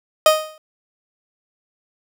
30% pulse tone with exponential decay, 622.3 Hz, D#5, in tune, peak -4 dBFS, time 0.26-0.58 s, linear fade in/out 2 ms, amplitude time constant 69 ms, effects none

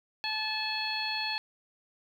harmonic tone with a mistuned harmonic, 867 Hz, A5, 26 cents flat, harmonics 1 / 2 / 3 / 4 / 5, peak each -37 / -38 / -36 / -39 / -34 dBFS, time 0.24-1.38 s, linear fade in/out 0 ms, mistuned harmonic 4, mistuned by -54 cents, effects 10-bit

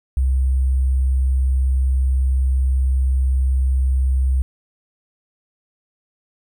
sine tone with sample-and-hold, 65.41 Hz, C2, in tune, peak -14 dBFS, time 0.17-4.42 s, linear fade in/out 0 ms, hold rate 8820 Hz, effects none

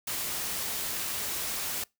white noise, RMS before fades -33 dBFS, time 0.07-1.84 s, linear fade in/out 5 ms, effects noise-tail reverb RT60 0.2 s tail -24 dB re dry

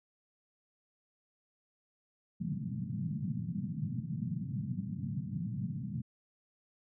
pink band-pass noise, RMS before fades -37 dBFS, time 2.4-6.02 s, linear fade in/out 10 ms, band 110 to 220 Hz, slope 48 dB/octave, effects none

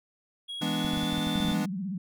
triangle tone with pitch glide, 3311 to 3528 Hz, G#7 to A7, -6 to +4 cents, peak -33 dBFS, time 0.48-1.55 s, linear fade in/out 20 ms, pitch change +110 cents, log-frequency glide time 0.69-1.19 s
square chord, E dominant seventh, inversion none, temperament equal, 164.81 / 207.7 / 246.9 / 293.7 Hz, E3 / G#3 / B3 / D4, 0 / 0 / 0 / 0 cents, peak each -34 dBFS, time 0.61-1.66 s, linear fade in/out 10 ms
clicks, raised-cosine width 5 ms, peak -26 dBFS, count 12, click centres 0.849 / 0.935 / 0.974 / 1.032 / 1.13 / 1.181 / 1.271 / 1.358 / 1.403 / 1.452 / 1.485 / 1.517 s
sine tone with vibrato, 189.9 Hz, F#3, 45 cents sharp, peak -30 dBFS, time 1.35-1.98 s, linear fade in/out 5 ms, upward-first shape sine, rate 16 Hz, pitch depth 150 cents each way
effects none

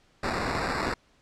blue noise with sample-and-hold, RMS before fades -29 dBFS, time 0.23-0.94 s, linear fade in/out 5 ms, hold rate 3150 Hz, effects pink hiss -63 dBFS RMS until 1.21 s + low-pass 6000 Hz 12 dB/octave

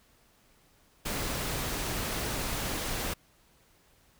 pink noise, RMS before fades -33 dBFS, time 1.05-3.14 s, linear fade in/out 10 ms, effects pink hiss -64 dBFS RMS until 4.19 s

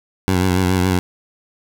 15% pulse tone with vibrato, 92 Hz, F#2, 9 cents flat, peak -8 dBFS, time 0.28-0.99 s, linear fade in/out 0 ms, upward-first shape triangle, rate 7.1 Hz, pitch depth 61 cents each way, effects none

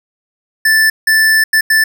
square tone bursts at uneven times, 1760 Hz, A6, in tune, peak -8 dBFS, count 4, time 0.65-0.9 / 1.07-1.44 / 1.53-1.61 / 1.7-1.84 s, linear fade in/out 5 ms, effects none

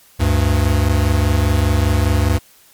square tone pair together, 72.8 / 97.78 Hz, D2 / G2, -15 / -4 cents, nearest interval perfect fourth, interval 511 cents, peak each -16 dBFS, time 0.19-2.39 s, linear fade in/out 20 ms, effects white hiss -49 dBFS RMS until 2.73 s + MP3 96 kbps

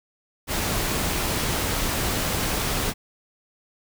pink noise, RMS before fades -25 dBFS, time 0.47-2.94 s, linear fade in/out 50 ms, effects none

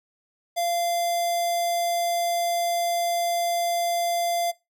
square tone with notch filter, 690 Hz, F5, 21 cents flat, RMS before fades -25 dBFS, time 0.56-4.52 s, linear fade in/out 20 ms, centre 1500 Hz, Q 0.75, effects noise-tail reverb RT60 0.2 s tail -18 dB re dry

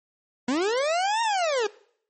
40% pulse linear two-way sweep, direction up then down, 233.1 to 938 to 395.8 Hz, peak -21 dBFS, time 0.48-1.67 s, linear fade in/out 5 ms, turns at 1.22 s
violet noise with exponential decay, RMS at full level -34 dBFS, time 1.51-1.63 s, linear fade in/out 1 ms, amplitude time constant 24 ms
effects noise-tail reverb RT60 0.6 s tail -21 dB re dry + MP3 32 kbps

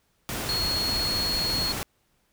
sine tone in noise, 4318 Hz, C#8, 46 cents flat, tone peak -25 dBFS, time 0.49-1.72 s, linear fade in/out 0 ms, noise pink, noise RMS -31 dBFS, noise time 0.29-1.83 s, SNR +3 dB, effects pink hiss -69 dBFS RMS until 2.32 s

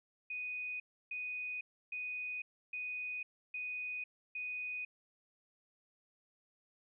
sine tone bursts, 2487 Hz, D#7, 1 cent flat, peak -38 dBFS, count 6, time 0.3-4.85 s, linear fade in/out 5 ms, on 500 ms, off 310 ms, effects none

